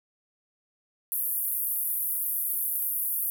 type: band-pass noise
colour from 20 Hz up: white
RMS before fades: -29 dBFS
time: 1.12-3.3 s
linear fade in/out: 0 ms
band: 11000 to 15000 Hz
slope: 48 dB/octave
effects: none